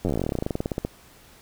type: slowing click train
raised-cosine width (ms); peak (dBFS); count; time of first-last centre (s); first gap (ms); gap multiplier
2; -12; 27; 0.05-0.85; 10; 1.08
effects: pink hiss -52 dBFS RMS until 1.41 s